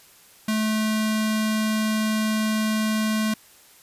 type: tone with notch filter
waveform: square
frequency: 216.8 Hz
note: A3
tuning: 25 cents flat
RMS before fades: -23 dBFS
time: 0.48-3.34 s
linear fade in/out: 5 ms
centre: 440 Hz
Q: 0.54
effects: white hiss -52 dBFS RMS until 3.82 s + resampled to 32000 Hz